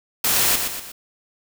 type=noise with echo; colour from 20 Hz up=white; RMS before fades=-19 dBFS; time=0.24-0.56 s; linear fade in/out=5 ms; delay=120 ms; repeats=3; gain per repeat=-6 dB; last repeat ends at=0.92 s; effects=none